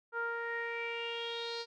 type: tone with low-pass filter sweep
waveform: sawtooth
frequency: 466.2 Hz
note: A#4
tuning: in tune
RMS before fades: -38 dBFS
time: 0.12-1.66 s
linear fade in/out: 50 ms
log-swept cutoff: 1300 to 4600 Hz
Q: 6.6
effects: none